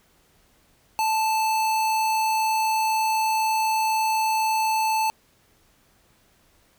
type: tone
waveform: square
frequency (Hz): 878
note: A5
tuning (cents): -4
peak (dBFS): -21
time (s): 0.99-5.1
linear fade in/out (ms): 0
effects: pink hiss -61 dBFS RMS until 6.78 s